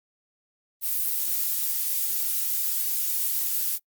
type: noise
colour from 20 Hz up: violet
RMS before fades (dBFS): -26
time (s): 0.81-3.79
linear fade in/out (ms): 50
effects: noise-tail reverb RT60 0.1 s tail -25 dB re dry + Opus 32 kbps